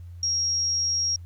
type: tone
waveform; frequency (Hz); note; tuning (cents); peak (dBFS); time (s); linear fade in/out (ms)
sine; 5600; F8; +4; -22; 0.23-1.16; 2
effects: added 87 Hz sine -38 dBFS peak until 1.25 s + pink hiss -66 dBFS RMS until 1.25 s